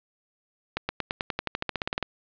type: accelerating click train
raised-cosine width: 0.3 ms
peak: -11 dBFS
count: 17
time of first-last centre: 0.77-2.027 s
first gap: 120 ms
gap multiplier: 0.94
effects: resampled to 11025 Hz + 8-bit